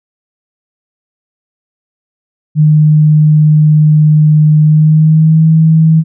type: tone with pitch glide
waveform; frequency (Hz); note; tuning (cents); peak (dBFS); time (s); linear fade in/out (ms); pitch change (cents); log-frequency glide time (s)
sine; 152.8 to 159.93; D#3 to D#3; -31 to +48; -3; 2.55-6.04; 50; +79; 4.61-5.46
effects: none

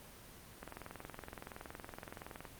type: click train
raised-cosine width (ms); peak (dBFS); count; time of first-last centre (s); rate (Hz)
0.5; -30; 40; 0.63-2.452; 21.4
effects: pink hiss -55 dBFS RMS until 2.59 s + Opus 24 kbps

